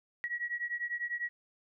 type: beating tone pair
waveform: sine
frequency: 1913 / 1923 Hz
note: A#6 / B6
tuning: +44 / -47 cents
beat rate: 10 Hz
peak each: -36 / -37 dBFS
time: 0.24-1.29 s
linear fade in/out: 0 ms
effects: none